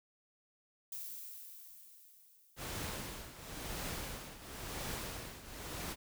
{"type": "noise with exponential decay", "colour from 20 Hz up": "violet", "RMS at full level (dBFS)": -43, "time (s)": [0.92, 3.59], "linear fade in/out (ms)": 2, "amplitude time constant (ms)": 580}
{"type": "noise with tremolo", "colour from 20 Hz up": "pink", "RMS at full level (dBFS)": -40, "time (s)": [2.56, 5.96], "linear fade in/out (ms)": 50, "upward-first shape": "triangle", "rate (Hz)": 0.96, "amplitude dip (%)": 80}
{"effects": []}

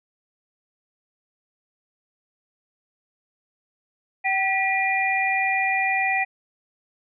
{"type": "tone cluster", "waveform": "sine", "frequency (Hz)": [768, 1951, 2409], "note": ["G5", "B6", "D7"], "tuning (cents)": [-36, -22, 43], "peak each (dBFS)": -24, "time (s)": [4.24, 6.25], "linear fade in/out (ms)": 20, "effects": []}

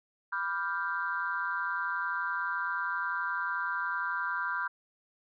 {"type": "chord", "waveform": "sine", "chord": "G dominant seventh", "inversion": "first", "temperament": "equal", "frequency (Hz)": [987.8, 1174.7, 1396.9, 1568], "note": ["B5", "D6", "F6", "G6"], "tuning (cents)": [0, 0, 0, 0], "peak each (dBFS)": [-36, -38, -34, -34], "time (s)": [0.32, 4.68], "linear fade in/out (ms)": 10, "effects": ["tanh soft clip ceiling -19 dBFS"]}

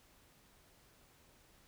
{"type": "silence", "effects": ["pink hiss -66 dBFS RMS until 1.67 s"]}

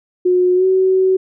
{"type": "tone with pitch glide", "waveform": "sine", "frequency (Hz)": [362.3, 376.6], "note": ["F#4", "F#4"], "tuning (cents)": [-36, 31], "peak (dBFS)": -10, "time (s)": [0.25, 1.17], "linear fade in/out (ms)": 10, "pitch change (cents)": 67, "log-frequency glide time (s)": [0.55, 0.65], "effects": []}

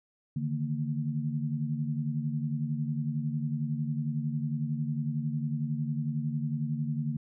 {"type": "tone cluster", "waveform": "sine", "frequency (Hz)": [145.2, 156.2, 229.6], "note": ["D3", "D#3", "A#3"], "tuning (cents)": [-19, 7, -26], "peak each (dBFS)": [-31, -35, -34], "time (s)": [0.36, 7.17], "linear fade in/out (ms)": 5, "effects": []}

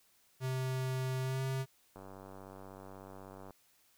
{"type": "tone with pitch glide", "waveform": "square", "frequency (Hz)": [130.1, 132.6], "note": ["C3", "C3"], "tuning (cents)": [-9, 23], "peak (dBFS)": -34, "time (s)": [0.4, 1.66], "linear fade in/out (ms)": 50, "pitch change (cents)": 32, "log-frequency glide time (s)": [1.21, 1.42]}
{"type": "click train", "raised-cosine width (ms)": 1, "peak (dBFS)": -36, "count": 150, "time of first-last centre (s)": [1.96, 3.507], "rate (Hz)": 96.3}
{"effects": ["white hiss -69 dBFS RMS until 3.97 s"]}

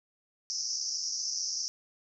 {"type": "band-pass noise", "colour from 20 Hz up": "pink", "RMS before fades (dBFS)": -34, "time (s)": [0.5, 1.68], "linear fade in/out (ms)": 0, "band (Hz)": [5100, 6100], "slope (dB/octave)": 96, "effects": []}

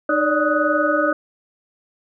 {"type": "tone cluster", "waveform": "sine", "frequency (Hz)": [306, 571, 592, 1254, 1483], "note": ["D#4", "D5", "D5", "D#6", "F#6"], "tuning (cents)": [-29, -49, 14, 13, 4], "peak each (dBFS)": -22, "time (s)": [0.09, 1.13], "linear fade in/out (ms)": 5, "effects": []}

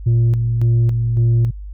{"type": "tone with tremolo", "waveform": "sine", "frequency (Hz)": 116.54, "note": "A#2", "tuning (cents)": 0, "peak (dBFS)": -8, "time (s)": [0.06, 1.51], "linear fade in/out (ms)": 10, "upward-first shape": "square", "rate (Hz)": 1.8, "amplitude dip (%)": 50, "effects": ["tanh soft clip ceiling -10 dBFS", "added 50 Hz sine -28 dBFS peak until 1.73 s"]}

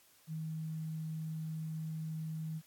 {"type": "tone with quantisation", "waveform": "sine", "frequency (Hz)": 158.5, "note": "D#3", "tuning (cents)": 32, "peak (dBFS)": -37, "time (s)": [0.27, 2.62], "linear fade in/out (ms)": 50, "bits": 11, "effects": ["white hiss -65 dBFS RMS until 2.66 s", "AAC 64 kbps"]}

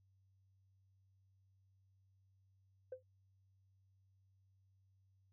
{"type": "tone with exponential decay", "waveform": "sine", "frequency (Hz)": 513, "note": "C5", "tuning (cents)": -34, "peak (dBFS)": -39, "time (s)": [2.92, 3.03], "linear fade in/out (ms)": 5, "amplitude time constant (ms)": 22, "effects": ["tanh soft clip ceiling -39 dBFS", "added 96 Hz sine -70 dBFS peak until 5.32 s"]}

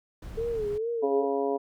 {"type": "noise", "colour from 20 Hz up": "brown", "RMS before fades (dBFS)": -40, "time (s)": [0.22, 0.78], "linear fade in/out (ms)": 5}
{"type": "tone with vibrato", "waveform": "sine", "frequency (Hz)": 440, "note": "A4", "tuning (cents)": 0, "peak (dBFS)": -27, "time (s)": [0.37, 1.25], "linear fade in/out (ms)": 10, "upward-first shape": "sine", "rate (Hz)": 2.3, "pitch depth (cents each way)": 120}
{"type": "harmonic tone", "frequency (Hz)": 138.59, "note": "C#3", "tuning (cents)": 0, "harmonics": [2, 3, 4, 5, 6, 7], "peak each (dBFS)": [-33, -27, -34, -32, -45, -37], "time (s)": [1.02, 1.58], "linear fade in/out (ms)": 20}
{"effects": []}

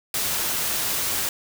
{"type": "noise", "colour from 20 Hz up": "white", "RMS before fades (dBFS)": -25, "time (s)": [0.14, 1.29], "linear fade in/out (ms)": 2, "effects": []}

